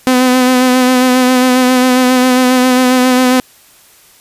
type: tone with vibrato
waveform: sawtooth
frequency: 253.7 Hz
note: B3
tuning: 47 cents sharp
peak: -3 dBFS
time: 0.07-3.4 s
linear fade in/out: 0 ms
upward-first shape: sine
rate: 7.4 Hz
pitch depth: 27 cents each way
effects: white hiss -44 dBFS RMS until 4.2 s + resampled to 32000 Hz